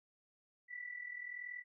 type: tone with amplitude modulation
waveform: sine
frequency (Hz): 1967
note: B6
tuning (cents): -7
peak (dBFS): -40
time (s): 0.68-1.64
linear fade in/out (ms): 50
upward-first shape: sine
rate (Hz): 40.9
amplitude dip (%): 70
effects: none